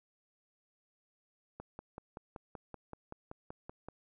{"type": "click train", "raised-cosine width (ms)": 1, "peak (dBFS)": -30, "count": 13, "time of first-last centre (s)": [1.6, 3.886], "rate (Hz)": 5.25, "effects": []}